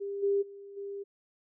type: tone with level steps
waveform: sine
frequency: 399.6 Hz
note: G4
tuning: 33 cents sharp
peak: -33 / -24 / -44 / -36 dBFS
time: 0-1.04 s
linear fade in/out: 20 ms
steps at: 0.22 / 0.41 / 0.76 s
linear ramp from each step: 20 ms
effects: none